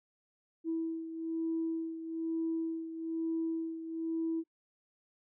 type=beating tone pair; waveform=sine; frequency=326.4 / 327.5 Hz; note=E4 / E4; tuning=-17 / -11 cents; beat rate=1.1 Hz; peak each=-33 / -39 dBFS; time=0.64-4.44 s; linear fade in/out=50 ms; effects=noise-tail reverb RT60 0.1 s tail -25 dB re dry + tanh soft clip ceiling -25 dBFS